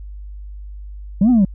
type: linear two-way sweep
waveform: sine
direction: up then down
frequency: 180.5 to 258.7 to 180.5 Hz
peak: -7 dBFS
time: 1.21-1.45 s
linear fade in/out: 5 ms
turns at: 1.3 s
effects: tanh soft clip ceiling -8 dBFS + added 50 Hz sine -30 dBFS peak until 1.54 s